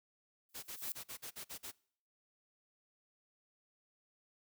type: noise with exponential growth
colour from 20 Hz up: violet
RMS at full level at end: -38 dBFS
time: 0.49-0.92 s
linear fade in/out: 1 ms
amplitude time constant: 93 ms
type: noise bursts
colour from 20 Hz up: white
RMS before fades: -46 dBFS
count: 9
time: 0.54-1.718 s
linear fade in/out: 20 ms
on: 90 ms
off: 46 ms
effects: noise-tail reverb RT60 0.6 s tail -24 dB re dry